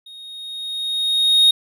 triangle tone with level ramp, 3729 Hz, A#7, in tune, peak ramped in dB -36 to -7 dBFS, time 0.06-1.51 s, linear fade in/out 5 ms, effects none

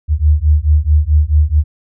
sine beating tone pair, 73.42 / 78.02 Hz, D2 / D#2, 0 / +5 cents, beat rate 4.6 Hz, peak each -11 dBFS, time 0.08-1.64 s, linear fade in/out 50 ms, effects none

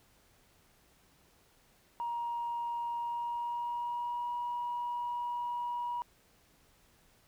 sine tone with pitch glide, 945 to 962.6 Hz, A#5 to B5, +23 to -45 cents, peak -32 dBFS, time 2-6.02 s, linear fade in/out 0 ms, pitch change +32 cents, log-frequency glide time 2.98-4.32 s, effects tanh soft clip ceiling -29 dBFS + pink hiss -66 dBFS RMS until 7.27 s

